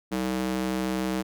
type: tone with high-pass filter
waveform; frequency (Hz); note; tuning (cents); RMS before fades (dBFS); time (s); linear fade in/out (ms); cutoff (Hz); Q
square; 63.8; C2; -43; -28; 0.11-1.23; 20; 240; 1.9
effects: none